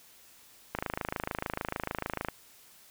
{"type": "click train", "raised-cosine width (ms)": 0.5, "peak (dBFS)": -16, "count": 42, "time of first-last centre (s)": [0.75, 2.286], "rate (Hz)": 26.7, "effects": ["white hiss -57 dBFS RMS until 2.9 s"]}